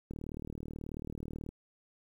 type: click train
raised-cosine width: 3 ms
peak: -28 dBFS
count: 54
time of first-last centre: 0.11-1.49 s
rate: 38.4 Hz
effects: 10-bit